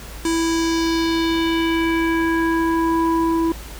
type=tone with low-pass filter sweep; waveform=square; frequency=329.6 Hz; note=E4; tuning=in tune; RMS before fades=-19 dBFS; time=0.25-3.52 s; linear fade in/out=2 ms; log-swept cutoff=8200 to 740 Hz; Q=2.3; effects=added 54 Hz sine -34 dBFS peak until 3.79 s + pink hiss -38 dBFS RMS until 3.79 s